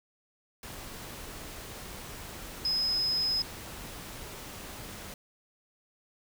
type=tone in noise; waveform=sine; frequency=5080 Hz; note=D#8; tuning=35 cents sharp; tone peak=-26 dBFS; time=2.65-3.42 s; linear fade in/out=2 ms; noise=pink; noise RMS=-43 dBFS; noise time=0.63-5.14 s; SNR=+14 dB; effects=none